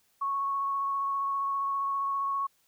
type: tone with vibrato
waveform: sine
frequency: 1105 Hz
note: C#6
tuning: 6 cents flat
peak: -27 dBFS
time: 0.21-2.47 s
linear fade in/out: 10 ms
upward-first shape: sine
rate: 15 Hz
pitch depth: 10 cents each way
effects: white hiss -69 dBFS RMS until 2.67 s